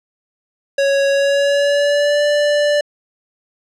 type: tone with pitch glide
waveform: square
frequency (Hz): 554.4 to 587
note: C#5 to D5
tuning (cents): 0 to -1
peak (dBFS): -13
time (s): 0.78-2.81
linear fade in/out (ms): 5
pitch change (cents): +99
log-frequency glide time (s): 1.09-2.24
effects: low-pass 6000 Hz 12 dB/octave